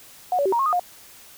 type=tone with pitch steps; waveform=sine; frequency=729 / 567 / 384.2 / 939 / 1083 / 1235 / 713 Hz; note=F#5 / C#5 / G4 / A#5 / C#6 / D#6 / F5; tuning=-26 / +39 / -35 / +12 / -41 / -13 / +36 cents; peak=-18 dBFS; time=0.32-0.796 s; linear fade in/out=2 ms; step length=68 ms; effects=white hiss -47 dBFS RMS until 1.37 s